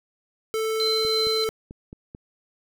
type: tone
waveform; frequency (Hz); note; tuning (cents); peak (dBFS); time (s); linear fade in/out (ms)
square; 440.9; A4; +4; -24; 0.54-1.49; 0
type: tone with tremolo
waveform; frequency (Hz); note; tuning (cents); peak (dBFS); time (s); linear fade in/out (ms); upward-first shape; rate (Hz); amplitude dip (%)
sine; 4065; B7; +49; -22; 0.8-1.44; 0; sine; 3.1; 25
type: click train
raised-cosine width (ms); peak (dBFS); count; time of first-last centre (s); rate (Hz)
3; -26; 6; 1.05-2.149; 4.55
effects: none